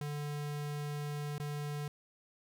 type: tone with dropouts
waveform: square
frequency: 146.83 Hz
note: D3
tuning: in tune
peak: -37 dBFS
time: 0.01-1.88 s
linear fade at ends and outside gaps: 2 ms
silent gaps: 1.381-1.399 s
effects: none